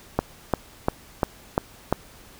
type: click train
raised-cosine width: 1 ms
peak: -5 dBFS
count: 6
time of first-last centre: 0.19-1.926 s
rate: 2.88 Hz
effects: pink hiss -49 dBFS RMS until 2.39 s